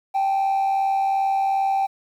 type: tone pair together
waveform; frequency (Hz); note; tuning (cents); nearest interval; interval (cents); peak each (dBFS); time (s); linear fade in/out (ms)
triangle; 781.4 / 864; G5 / A5; -6 / -32; major second; 174; -15 / -27; 0.14-1.87; 20
effects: tanh soft clip ceiling -15 dBFS + 9-bit